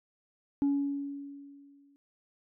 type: tone with exponential decay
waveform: sine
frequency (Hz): 281.5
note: C#4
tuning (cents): +27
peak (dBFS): -21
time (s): 0.62-1.96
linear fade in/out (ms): 0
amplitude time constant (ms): 290
effects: tanh soft clip ceiling -22 dBFS